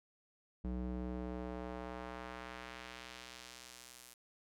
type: tone with band-pass filter sweep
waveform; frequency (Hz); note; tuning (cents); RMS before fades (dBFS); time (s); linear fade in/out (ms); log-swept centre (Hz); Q
square; 61.74; B1; 0; -45; 0.64-4.14; 5; 180 to 11000; 0.77
effects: none